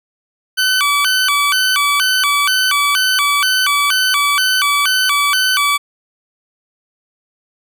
20% pulse tone with vibrato, 1318.5 Hz, E6, in tune, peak -7 dBFS, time 0.57-5.78 s, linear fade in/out 20 ms, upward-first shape square, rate 2.1 Hz, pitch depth 240 cents each way, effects none

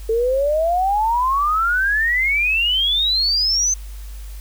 sine exponential sweep, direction up, 440 to 6272 Hz, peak -15 dBFS, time 0.09-3.74 s, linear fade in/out 5 ms, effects added 50 Hz sine -30 dBFS peak until 4.4 s + white hiss -46 dBFS RMS until 4.4 s

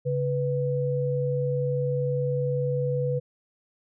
sine tone pair together, 138.88 / 493.9 Hz, C#3 / B4, +4 / 0 cents, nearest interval octave + minor seventh, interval 2196 cents, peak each -26 dBFS, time 0.05-3.2 s, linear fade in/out 20 ms, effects none

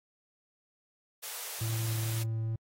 white high-pass noise, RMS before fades -40 dBFS, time 1.22-2.24 s, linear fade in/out 20 ms, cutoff 410 Hz, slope 96 dB/octave
triangle tone, 112.2 Hz, A2, 34 cents sharp, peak -28 dBFS, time 1.61-2.56 s, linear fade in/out 5 ms
effects AAC 48 kbps

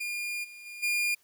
40% pulse tone with level steps, 2417 Hz, D7, 49 cents sharp, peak -31 / -44 / -40 / -25 dBFS, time 0-1.15 s, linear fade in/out 10 ms, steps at 0.43 / 0.65 / 0.82 s, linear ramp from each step 20 ms, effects white hiss -66 dBFS RMS until 1.23 s

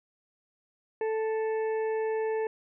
harmonic tone, 440 Hz, A4, in tune, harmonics 1 / 2 / 4 / 5 / 6, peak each -27 / -37 / -43 / -50 / -52 dBFS, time 1.01-2.47 s, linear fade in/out 2 ms, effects none

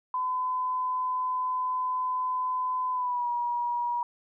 sine tone with pitch glide, 1013 to 960 Hz, B5 to B5, +44 to -49 cents, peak -26 dBFS, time 0.14-4.03 s, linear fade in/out 2 ms, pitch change -93 cents, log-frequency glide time 2.92-3.29 s, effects none

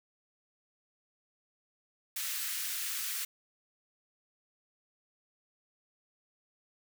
white high-pass noise, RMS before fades -36 dBFS, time 2.16-3.25 s, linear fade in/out 5 ms, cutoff 1400 Hz, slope 24 dB/octave, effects none

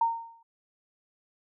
sine tone with exponential decay, 920 Hz, A#5, 23 cents flat, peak -19 dBFS, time 0.01-0.43 s, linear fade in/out 5 ms, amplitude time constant 90 ms, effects none

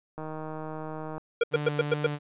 click train, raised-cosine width 1 ms, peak -24 dBFS, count 157, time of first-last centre 0.18-1.18 s, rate 156 Hz
square tone bursts, 470 Hz, A#4, 14 cents sharp, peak -20 dBFS, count 6, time 1.41-2.066 s, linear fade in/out 5 ms, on 26 ms, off 100 ms
sawtooth tone with vibrato, 147.4 Hz, D3, 7 cents sharp, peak -26 dBFS, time 1.51-2.19 s, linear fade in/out 50 ms, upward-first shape triangle, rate 2.6 Hz, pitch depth 12 cents each way
effects resampled to 8000 Hz

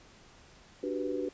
sine chord, G major seventh, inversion second, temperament equal, 293.7 / 370 / 392 / 493.9 Hz, D4 / F#4 / G4 / B4, 0 / 0 / 0 / 0 cents, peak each -36 / -36 / -38 / -36 dBFS, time 0.83-1.29 s, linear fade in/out 5 ms, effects pink hiss -57 dBFS RMS until 1.33 s + resampled to 16000 Hz

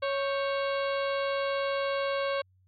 harmonic tone with a mistuned harmonic, 553 Hz, C#5, 4 cents flat, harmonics 1 / 2 / 3 / 4 / 5 / 6 / 7 / 8, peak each -28 / -34 / -38 / -40 / -42 / -44 / -45 / -46 dBFS, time 0.02-2.42 s, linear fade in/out 10 ms, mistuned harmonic 3, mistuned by -94 cents, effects added 93 Hz sine -61 dBFS peak until 2.67 s + MP3 96 kbps

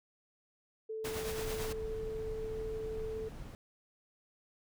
sine tone, 439.7 Hz, A4, 1 cent flat, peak -37 dBFS, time 0.89-3.29 s, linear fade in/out 10 ms
pink noise with tremolo, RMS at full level -39 dBFS, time 1.04-1.73 s, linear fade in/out 10 ms, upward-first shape triangle, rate 9 Hz, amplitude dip 45%
brown noise, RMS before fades -44 dBFS, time 1.44-3.55 s, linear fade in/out 0 ms
effects none

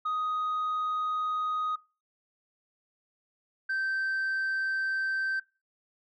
sine tone pair in turn, 1249 / 1555.8 Hz, D#6 / G6, +6 / -14 cents, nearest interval major third, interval 380 cents, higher second, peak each -25 dBFS, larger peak neither, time 0.05-1.76 / 3.69-5.4 s, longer neither, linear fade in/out 10 ms, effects noise-tail reverb RT60 0.3 s tail -23 dB re dry + tanh soft clip ceiling -26 dBFS

